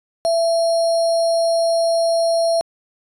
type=tone with sample-and-hold; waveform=sine; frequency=668 Hz; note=E5; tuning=23 cents sharp; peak=-14 dBFS; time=0.25-2.61 s; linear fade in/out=0 ms; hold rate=4900 Hz; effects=resampled to 24000 Hz